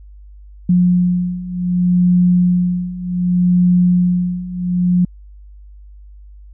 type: beating tone pair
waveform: sine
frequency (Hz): 178.2 / 178.86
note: F3 / F3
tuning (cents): +35 / +42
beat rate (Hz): 0.66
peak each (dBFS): -16 / -13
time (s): 0.69-5.05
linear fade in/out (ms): 5
effects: added 50 Hz sine -36 dBFS peak until 6.53 s